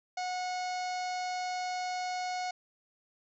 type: harmonic tone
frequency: 730 Hz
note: F#5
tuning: 24 cents flat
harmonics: 1 / 2 / 3 / 4 / 5 / 6 / 7 / 8 / 9 / 10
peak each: -33 / -46 / -43 / -53 / -54 / -46 / -49 / -52 / -52 / -59 dBFS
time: 0.17-2.51 s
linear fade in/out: 5 ms
effects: none